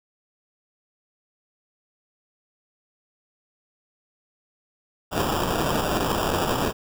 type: noise with sample-and-hold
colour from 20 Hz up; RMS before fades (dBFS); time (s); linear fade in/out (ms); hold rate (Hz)
white; -24; 5.11-6.73; 50; 2100
effects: none